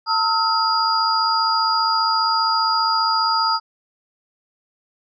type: tone cluster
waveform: sine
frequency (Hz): 899 / 1286 / 1381 / 4847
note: A5 / E6 / F6 / D#8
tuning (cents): +37 / -43 / -20 / -46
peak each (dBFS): -21 / -20 / -28 / -21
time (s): 0.06-3.6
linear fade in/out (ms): 50
effects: none